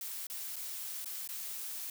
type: noise with dropouts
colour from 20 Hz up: blue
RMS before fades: -41 dBFS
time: 0.01-1.9 s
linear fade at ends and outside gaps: 2 ms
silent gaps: 0.269-0.299 / 0.559-0.564 / 1.046-1.057 / 1.276-1.289 s
effects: none